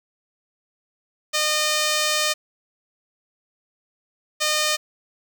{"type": "tone pair in turn", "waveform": "5% pulse", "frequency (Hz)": [610, 610], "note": ["D#5", "D#5"], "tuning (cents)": [-34, -34], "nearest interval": "unison", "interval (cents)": 0, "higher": "neither", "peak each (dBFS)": -8, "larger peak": "neither", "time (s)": [[1.33, 2.34], [4.4, 4.77]], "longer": "first", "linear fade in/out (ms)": 20, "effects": []}